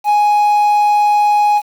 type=tone with quantisation; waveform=triangle; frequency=832 Hz; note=G#5; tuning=3 cents sharp; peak=-7 dBFS; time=0.04-1.62 s; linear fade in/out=50 ms; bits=6; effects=none